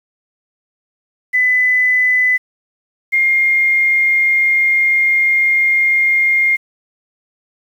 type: tone pair in turn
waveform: sine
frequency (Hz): 2004 / 2123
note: B6 / C7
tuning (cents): +25 / +25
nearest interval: minor second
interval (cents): 100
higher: second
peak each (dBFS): -10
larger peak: neither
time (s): 1.33-2.38 / 3.12-6.57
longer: second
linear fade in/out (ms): 20
effects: 7-bit

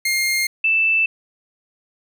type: tone pair in turn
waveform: sawtooth / sine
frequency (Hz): 2123 / 2646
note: C7 / E7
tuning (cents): +25 / +6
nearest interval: major third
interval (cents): 381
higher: second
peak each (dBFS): -14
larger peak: neither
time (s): 0.05-0.47 / 0.64-1.06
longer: neither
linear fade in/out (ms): 5
effects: none

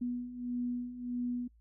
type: beating tone pair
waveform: sine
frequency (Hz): 243.5 / 245.1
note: B3 / B3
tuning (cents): -24 / -13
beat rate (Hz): 1.6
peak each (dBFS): -40 / -35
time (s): 0.01-1.48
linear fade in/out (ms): 10
effects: noise-tail reverb RT60 0.1 s tail -23 dB re dry + added 56 Hz sine -60 dBFS peak until 1.6 s

